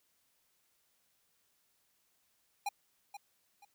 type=tone with echo; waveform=square; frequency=812 Hz; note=G#5; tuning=39 cents flat; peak=-33 dBFS; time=2.66-2.69 s; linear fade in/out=5 ms; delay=480 ms; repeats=2; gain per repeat=-11 dB; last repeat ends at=3.65 s; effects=white hiss -75 dBFS RMS until 3.74 s